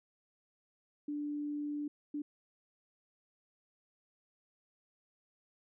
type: tone bursts at uneven times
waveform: sine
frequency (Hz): 293.7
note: D4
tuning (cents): 0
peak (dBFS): -35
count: 2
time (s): 1.08-1.88 / 2.14-2.22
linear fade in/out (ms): 5
effects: none